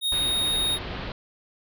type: tone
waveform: square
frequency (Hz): 3729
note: A#7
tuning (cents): 0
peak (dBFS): -23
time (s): 0.01-0.79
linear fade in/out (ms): 50
type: low-pass noise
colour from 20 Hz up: pink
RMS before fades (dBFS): -34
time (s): 0.12-1.12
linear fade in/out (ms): 2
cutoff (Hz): 4300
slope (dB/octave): 48
effects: none